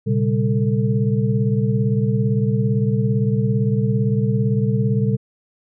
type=tone cluster; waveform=sine; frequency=118.6 / 136.3 / 198.6 / 445.9 Hz; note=A#2 / C#3 / G3 / A4; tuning=+30 / -29 / +23 / +23 cents; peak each=-19 / -21 / -21 / -26 dBFS; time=0.06-5.17 s; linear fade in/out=20 ms; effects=none